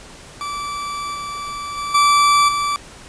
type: tone with level steps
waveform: 40% pulse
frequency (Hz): 1161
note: D6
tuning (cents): -20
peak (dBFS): -23 / -25 / -22 / -10 / -17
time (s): 0.41-2.76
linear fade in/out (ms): 0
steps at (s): 1.14 / 1.77 / 1.94 / 2.48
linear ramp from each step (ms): 10
effects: pink hiss -40 dBFS RMS until 3.08 s + resampled to 22050 Hz